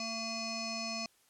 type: tone with frequency modulation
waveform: sine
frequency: 2489 Hz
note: D#7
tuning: in tune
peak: -35 dBFS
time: 0-1.06 s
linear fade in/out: 2 ms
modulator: 905 Hz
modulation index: 3.8
effects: white hiss -68 dBFS RMS until 1.29 s + low-pass 12000 Hz 12 dB/octave